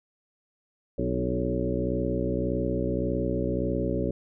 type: harmonic tone with a mistuned harmonic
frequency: 61.74 Hz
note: B1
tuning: in tune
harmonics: 1 / 2 / 3 / 4 / 5 / 6 / 7 / 9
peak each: -33 / -33 / -33 / -33 / -33 / -33 / -33 / -33 dBFS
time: 0.98-4.11 s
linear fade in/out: 5 ms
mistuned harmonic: 4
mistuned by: +45 cents
effects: none